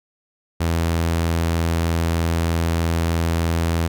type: tone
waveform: sawtooth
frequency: 83.2 Hz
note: E2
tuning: 17 cents sharp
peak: -14 dBFS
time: 0.6-3.88 s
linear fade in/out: 10 ms
effects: none